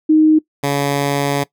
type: tone pair in turn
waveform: sine / 10% pulse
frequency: 311.1 / 141.57 Hz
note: D#4 / C#3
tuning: 0 / +37 cents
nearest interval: octave + major second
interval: 1363 cents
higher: first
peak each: -7 dBFS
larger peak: neither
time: 0.09-0.39 / 0.63-1.44 s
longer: second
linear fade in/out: 10 ms
effects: noise-tail reverb RT60 0.1 s tail -20 dB re dry